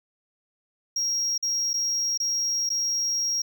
triangle tone with dropouts, 5610 Hz, F8, 7 cents sharp, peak -22 dBFS, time 0.96-3.42 s, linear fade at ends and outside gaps 5 ms, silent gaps 1.379-1.426 / 1.733-1.739 / 2.176-2.2 / 2.692-2.701 s, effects none

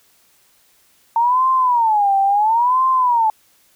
sine tone with vibrato, 905 Hz, A5, 48 cents sharp, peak -12 dBFS, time 1.16-3.3 s, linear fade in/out 2 ms, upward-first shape sine, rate 0.73 Hz, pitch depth 250 cents each way, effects white hiss -56 dBFS RMS until 3.75 s

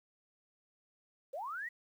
sine linear sweep, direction up, 493.9 to 1975.5 Hz, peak -38 dBFS, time 1.33-1.69 s, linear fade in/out 10 ms, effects 11-bit

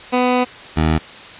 15% pulse tone pair in turn, 249.5 / 78.97 Hz, B3 / D#2, +18 / +26 cents, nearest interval octave + minor sixth, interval 1992 cents, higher first, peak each -7 dBFS, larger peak neither, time 0.12-0.45 / 0.76-0.99 s, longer first, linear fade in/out 20 ms, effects white hiss -36 dBFS RMS until 1.39 s + resampled to 8000 Hz

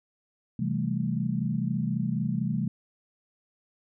sine chord, A minor seventh, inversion first, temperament equal, 130.81 / 164.81 / 196 / 220 Hz, C3 / E3 / G3 / A3, 0 / 0 / 0 / 0 cents, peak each -31 dBFS, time 0.59-2.68 s, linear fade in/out 5 ms, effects none

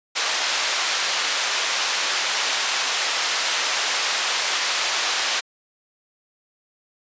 white band-pass noise, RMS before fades -23 dBFS, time 0.15-5.41 s, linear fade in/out 20 ms, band 690 to 5200 Hz, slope 12 dB/octave, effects resampled to 16000 Hz

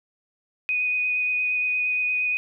sine tone with vibrato, 2489 Hz, D#7, in tune, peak -21 dBFS, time 0.69-2.37 s, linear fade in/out 0 ms, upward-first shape sine, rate 8.6 Hz, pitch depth 12 cents each way, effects none

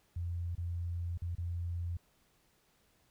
sine tone with dropouts, 86.3 Hz, F2, 20 cents flat, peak -34 dBFS, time 0.16-1.97 s, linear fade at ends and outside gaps 5 ms, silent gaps 0.552-0.579 / 1.176-1.219 / 1.352-1.381 s, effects pink hiss -71 dBFS RMS until 3.1 s

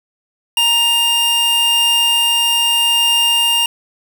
45% pulse tone pair together, 935.4 / 2807 Hz, A#5 / F7, +6 / +8 cents, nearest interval octave + perfect fifth, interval 1902 cents, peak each -22 / -12 dBFS, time 0.57-3.66 s, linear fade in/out 2 ms, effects none

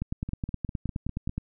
two click trains, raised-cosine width 5 ms, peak -21 / -17 dBFS, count 6 / 14, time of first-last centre 0.29-1.294 / 0.02-1.38 s, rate 4.98 / 9.56 Hz, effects none

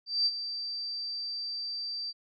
sine tone with ADSR envelope, 4669 Hz, D8, 11 cents flat, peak -22 dBFS, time 0.06-2.13 s, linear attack 200 ms, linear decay 43 ms, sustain -11 dB, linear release 36 ms, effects none

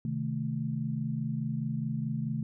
sine chord, A diminished, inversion first, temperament equal, 130.81 / 155.56 / 220 Hz, C3 / Eb3 / A3, 0 / 0 / 0 cents, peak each -34 dBFS, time 0.05-2.43 s, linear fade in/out 2 ms, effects none

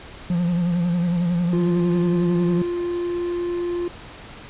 triangle tone with vibrato, 174.1 Hz, F3, 5 cents flat, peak -16 dBFS, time 0.3-2.62 s, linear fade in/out 2 ms, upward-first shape sine, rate 11 Hz, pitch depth 55 cents each way
triangle tone, 349.2 Hz, F4, in tune, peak -20 dBFS, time 1.53-3.88 s, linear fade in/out 2 ms
effects pink hiss -40 dBFS RMS until 4.49 s + resampled to 8000 Hz

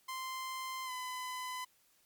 sawtooth tone with pitch glide, 1042 to 1009.4 Hz, C6 to B5, -7 to +38 cents, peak -35 dBFS, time 0.08-1.65 s, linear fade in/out 10 ms, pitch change -55 cents, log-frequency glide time 0.85-0.91 s, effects white hiss -70 dBFS RMS until 2.05 s + MP3 96 kbps

